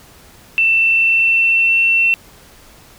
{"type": "tone with pitch glide", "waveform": "sine", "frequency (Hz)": [2675, 2701], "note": ["E7", "E7"], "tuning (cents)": [25, 42], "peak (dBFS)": -10, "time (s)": [0.58, 2.14], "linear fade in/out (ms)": 0, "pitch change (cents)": 17, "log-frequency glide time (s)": [0.71, 1.85], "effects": ["pink hiss -44 dBFS RMS until 2.98 s"]}